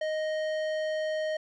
triangle tone with tanh clipping, 622.3 Hz, D#5, in tune, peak -30 dBFS, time 0.01-1.37 s, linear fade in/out 5 ms, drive 18 dB, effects none

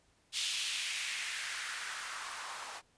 blue noise with band-pass filter sweep, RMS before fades -39 dBFS, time 0.32-2.82 s, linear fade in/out 50 ms, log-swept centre 3400 to 880 Hz, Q 2.1, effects pink hiss -70 dBFS RMS until 2.97 s + resampled to 22050 Hz

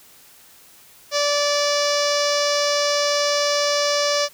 sawtooth tone with low-pass filter, 581 Hz, D5, 19 cents flat, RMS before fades -20 dBFS, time 1.11-4.29 s, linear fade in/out 50 ms, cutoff 5400 Hz, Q 4.8, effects white hiss -49 dBFS RMS until 4.33 s

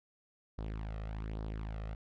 sawtooth tone with flanger, 53.7 Hz, A1, 41 cents flat, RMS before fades -40 dBFS, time 0.58-1.95 s, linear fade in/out 5 ms, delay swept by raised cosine 0.2 to 1.6 ms, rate 1.2 Hz, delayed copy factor +0.65, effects low-pass 3000 Hz 12 dB/octave

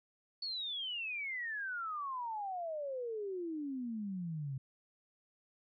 sine exponential sweep, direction down, 4491 to 130 Hz, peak -37 dBFS, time 0.42-4.58 s, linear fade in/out 5 ms, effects none

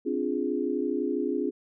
sine chord, D half-diminished seventh, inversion third, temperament equal, 261.6 / 293.7 / 349.2 / 415.3 Hz, C4 / D4 / F4 / Ab4, 0 / 0 / 0 / 0 cents, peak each -31 dBFS, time 0.05-1.51 s, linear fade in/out 20 ms, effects none

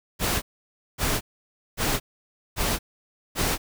pink noise bursts, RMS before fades -24 dBFS, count 5, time 0.19-3.58 s, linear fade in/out 50 ms, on 230 ms, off 560 ms, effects none

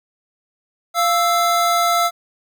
square tone pair together, 695.4 / 1318.5 Hz, F5 / E6, -8 / 0 cents, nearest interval major seventh, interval 1108 cents, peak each -18 dBFS, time 0.94-2.11 s, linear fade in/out 50 ms, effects none

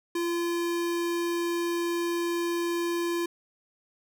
square tone, 342.8 Hz, F4, 32 cents flat, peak -27 dBFS, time 0.15-3.26 s, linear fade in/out 5 ms, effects none

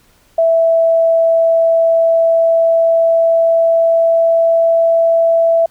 sine tone with pitch glide, 659.3 to 663.5 Hz, E5 to E5, 0 to +11 cents, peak -8 dBFS, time 0.38-5.66 s, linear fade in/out 5 ms, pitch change +11 cents, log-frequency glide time 1.02-4.83 s, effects pink hiss -52 dBFS RMS until 5.7 s

